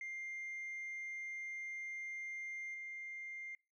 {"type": "tone with level steps", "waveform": "sine", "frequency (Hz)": 2100, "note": "C7", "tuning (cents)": 6, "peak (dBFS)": [-40, -43], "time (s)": [0.01, 3.55], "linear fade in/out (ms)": 2, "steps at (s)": 2.74, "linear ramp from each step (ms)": 5, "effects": ["noise-tail reverb RT60 0.3 s tail -26 dB re dry", "tanh soft clip ceiling -40 dBFS"]}